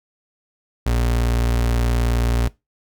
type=tone; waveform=35% pulse; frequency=58.9 Hz; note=A#1; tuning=19 cents sharp; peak=-15 dBFS; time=0.86-2.48 s; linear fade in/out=5 ms; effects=noise-tail reverb RT60 0.2 s tail -20 dB re dry